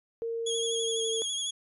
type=tone with pitch glide; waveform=sine; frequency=459.7 to 449.5 Hz; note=A#4 to A4; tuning=-24 to +37 cents; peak=-30 dBFS; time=0.22-1.22 s; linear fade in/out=0 ms; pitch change=-39 cents; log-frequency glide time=0.7-1.08 s
type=tone with vibrato; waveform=25% pulse; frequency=3322 Hz; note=G#7; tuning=in tune; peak=-26 dBFS; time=0.46-1.51 s; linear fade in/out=10 ms; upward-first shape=sine; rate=12 Hz; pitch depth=41 cents each way
effects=resampled to 32000 Hz